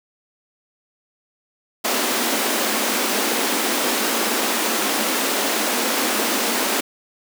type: high-pass noise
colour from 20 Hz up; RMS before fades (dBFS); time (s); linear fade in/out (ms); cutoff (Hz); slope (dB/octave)
pink; -21; 1.84-6.81; 10; 210; 96
effects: none